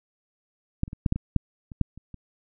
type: clicks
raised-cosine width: 5 ms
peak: -11 / -26 / -23 / -8 / -9 / -17 / -8 / -27 / -9 / -30 / -27 dBFS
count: 11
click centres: 0.834 / 0.879 / 0.931 / 1.062 / 1.124 / 1.16 / 1.363 / 1.718 / 1.813 / 1.976 / 2.143 s
effects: none